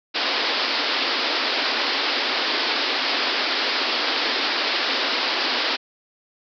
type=band-pass noise; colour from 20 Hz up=white; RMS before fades=-23 dBFS; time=0.14-5.77 s; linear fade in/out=20 ms; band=240 to 5100 Hz; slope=96 dB/octave; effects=none